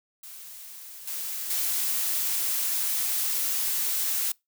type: noise with level steps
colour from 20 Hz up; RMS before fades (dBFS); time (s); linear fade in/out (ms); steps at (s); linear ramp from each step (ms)
blue; -43 / -33 / -27; 0.23-4.32; 5; 1.07 / 1.5; 5
effects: noise-tail reverb RT60 0.2 s tail -25 dB re dry